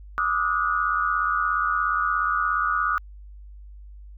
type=tone cluster; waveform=sine; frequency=1181 / 1258 / 1446 Hz; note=D6 / D#6 / F#6; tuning=+9 / +19 / -40 cents; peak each=-25 dBFS; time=0.18-2.98 s; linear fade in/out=0 ms; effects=added 50 Hz sine -40 dBFS peak until 4.17 s

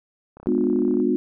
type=click train; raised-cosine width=1 ms; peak=-29 dBFS; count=22; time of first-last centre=0.37-1.001 s; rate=33.3 Hz
type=chord; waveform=sine; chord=G# diminished seventh; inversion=none; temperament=just; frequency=207.7 / 249.2 / 299 / 358.8 Hz; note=G#3 / B3 / D4 / F4; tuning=0 / +16 / +31 / +47 cents; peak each=-26 / -22 / -24 / -22 dBFS; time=0.47-1.16 s; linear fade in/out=0 ms
effects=none

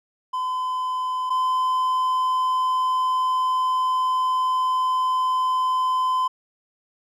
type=tone pair in turn; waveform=triangle; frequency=1018 / 1023.2 Hz; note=C6 / C6; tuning=-48 / -39 cents; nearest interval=unison; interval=9 cents; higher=second; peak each=-21 / -17 dBFS; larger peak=second; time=0.33-1.3 / 1.3-6.28 s; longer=second; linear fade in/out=10 ms; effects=none

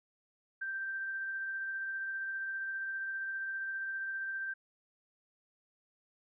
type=tone with tremolo; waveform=sine; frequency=1568 Hz; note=G6; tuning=in tune; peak=-34 dBFS; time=0.61-4.54 s; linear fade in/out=10 ms; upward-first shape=triangle; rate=15 Hz; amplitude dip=25%; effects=none

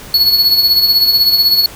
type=tone with tremolo; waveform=square; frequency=4387 Hz; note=C#8; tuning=19 cents flat; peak=-6 dBFS; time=0.14-1.66 s; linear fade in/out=2 ms; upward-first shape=sine; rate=16 Hz; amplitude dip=55%; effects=pink hiss -33 dBFS RMS until 1.75 s

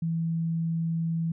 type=tone; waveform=sine; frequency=164.81 Hz; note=E3; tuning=in tune; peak=-25 dBFS; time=0.02-1.32 s; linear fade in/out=5 ms; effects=none

